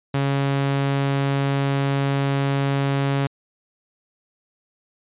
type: tone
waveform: sawtooth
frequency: 138.59 Hz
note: C#3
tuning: in tune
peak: -15 dBFS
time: 0.14-3.27 s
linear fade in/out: 5 ms
effects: resampled to 8000 Hz